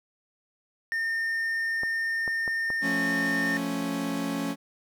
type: tone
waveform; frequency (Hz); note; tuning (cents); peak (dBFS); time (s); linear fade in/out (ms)
triangle; 1818; A#6; -44; -24; 0.92-3.57; 0
type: clicks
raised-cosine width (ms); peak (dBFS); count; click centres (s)
1; -22; 4; 1.834 / 2.278 / 2.478 / 2.703
type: chord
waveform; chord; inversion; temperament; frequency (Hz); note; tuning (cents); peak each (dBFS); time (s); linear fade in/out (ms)
40% pulse; F augmented; none; equal; 174.61 / 220 / 277.2; F3 / A3 / C#4; 0 / 0 / 0; -34 / -33 / -29; 2.81-4.56; 50
effects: none